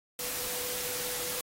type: tone in noise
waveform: sine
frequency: 493.9 Hz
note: B4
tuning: in tune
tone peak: -43 dBFS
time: 0.19-1.41 s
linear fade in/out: 2 ms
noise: white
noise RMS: -35 dBFS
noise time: 0.19-1.41 s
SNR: -11 dB
effects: AAC 48 kbps